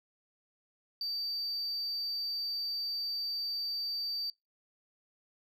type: tone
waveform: sine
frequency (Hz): 4633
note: D8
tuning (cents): -24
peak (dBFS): -31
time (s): 1.01-4.3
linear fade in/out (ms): 2
effects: noise-tail reverb RT60 0.2 s tail -24 dB re dry + tanh soft clip ceiling -31 dBFS